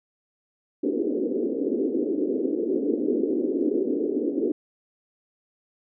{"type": "band-pass noise", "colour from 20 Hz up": "pink", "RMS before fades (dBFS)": -25, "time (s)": [0.83, 4.52], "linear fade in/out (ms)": 5, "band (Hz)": [260, 450], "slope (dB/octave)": 48, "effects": []}